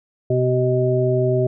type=harmonic tone with a mistuned harmonic; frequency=127.3 Hz; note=C3; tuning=47 cents flat; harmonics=1 / 2 / 3 / 5; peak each=-19 / -29 / -19 / -22 dBFS; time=0.3-1.47 s; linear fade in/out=5 ms; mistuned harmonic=5; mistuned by=-28 cents; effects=none